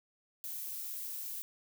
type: noise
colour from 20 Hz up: violet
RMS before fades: -41 dBFS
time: 0.44-1.42 s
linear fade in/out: 0 ms
effects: none